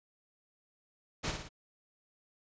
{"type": "noise with echo", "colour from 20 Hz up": "pink", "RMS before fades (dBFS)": -34, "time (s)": [1.23, 1.32], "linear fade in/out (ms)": 20, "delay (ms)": 57, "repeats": 3, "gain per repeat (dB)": -5, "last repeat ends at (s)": 1.491, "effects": ["resampled to 16000 Hz"]}